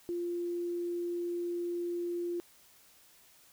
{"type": "tone", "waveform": "sine", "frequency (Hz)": 347.5, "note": "F4", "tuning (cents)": -9, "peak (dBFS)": -32, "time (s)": [0.09, 2.4], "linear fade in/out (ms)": 0, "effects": ["white hiss -61 dBFS RMS until 3.52 s"]}